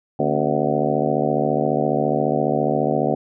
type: harmonic tone with a mistuned harmonic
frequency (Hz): 74.6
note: D2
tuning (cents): +28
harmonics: 2 / 3 / 4 / 5 / 6 / 7 / 8 / 9 / 10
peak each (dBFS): -26 / -26 / -26 / -26 / -26 / -26 / -26 / -26 / -26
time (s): 0.19-3.15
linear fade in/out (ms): 5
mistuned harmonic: 4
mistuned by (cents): -110
effects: none